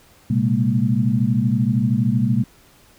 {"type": "tone cluster", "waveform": "sine", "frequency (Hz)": [118.1, 131, 201.9, 230.3], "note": ["A#2", "C3", "G#3", "A#3"], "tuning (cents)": [23, 2, -49, -21], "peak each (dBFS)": -21, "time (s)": [0.3, 2.44], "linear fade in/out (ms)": 5, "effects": ["pink hiss -52 dBFS RMS until 2.98 s"]}